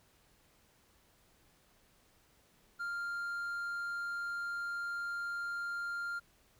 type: tone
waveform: triangle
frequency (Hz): 1396.9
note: F6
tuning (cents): 0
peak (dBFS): -34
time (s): 2.79-6.2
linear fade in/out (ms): 20
effects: pink hiss -68 dBFS RMS until 6.59 s